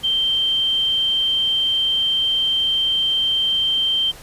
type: tone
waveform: sine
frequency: 3136 Hz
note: G7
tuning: in tune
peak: -16 dBFS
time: 0.03-4.12 s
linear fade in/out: 20 ms
effects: pink hiss -41 dBFS RMS until 4.22 s + resampled to 32000 Hz